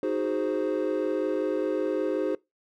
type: chord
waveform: triangle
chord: Ab dominant seventh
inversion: second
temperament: equal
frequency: 311.1 / 370 / 415.3 / 523.3 Hz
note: Eb4 / Gb4 / Ab4 / C5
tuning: 0 / 0 / 0 / 0 cents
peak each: -28 dBFS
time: 0.03-2.35 s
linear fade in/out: 2 ms
effects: noise-tail reverb RT60 0.2 s tail -23 dB re dry + tanh soft clip ceiling -15 dBFS